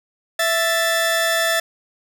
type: tone pair together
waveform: sawtooth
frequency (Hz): 661.4 / 1760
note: E5 / A6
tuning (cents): +6 / 0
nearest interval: octave + perfect fourth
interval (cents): 1694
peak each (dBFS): -16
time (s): 0.39-1.6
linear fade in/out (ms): 5
effects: none